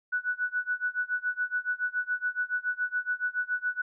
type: tone with tremolo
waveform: sine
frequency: 1480 Hz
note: F#6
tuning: in tune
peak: -24 dBFS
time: 0.12-3.82 s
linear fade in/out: 10 ms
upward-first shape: sine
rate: 7.1 Hz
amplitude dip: 95%
effects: none